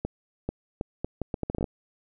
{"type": "accelerating click train", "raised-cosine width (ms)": 2, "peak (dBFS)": -15, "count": 13, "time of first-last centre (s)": [0.05, 1.642], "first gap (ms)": 440, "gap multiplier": 0.73, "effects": []}